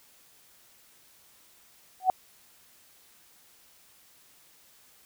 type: tone with exponential growth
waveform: sine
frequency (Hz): 748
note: F#5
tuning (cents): +19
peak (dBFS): -14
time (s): 2-2.1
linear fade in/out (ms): 1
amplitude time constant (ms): 21
effects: white hiss -59 dBFS RMS until 5.05 s